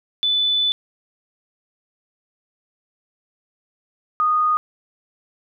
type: tone pair in turn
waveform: sine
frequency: 3493 / 1235 Hz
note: A7 / D#6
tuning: -13 / -13 cents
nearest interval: octave + tritone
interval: 1800 cents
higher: first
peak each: -16 / -15 dBFS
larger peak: second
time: 0.23-0.72 / 4.2-4.57 s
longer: first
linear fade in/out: 0 ms
effects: none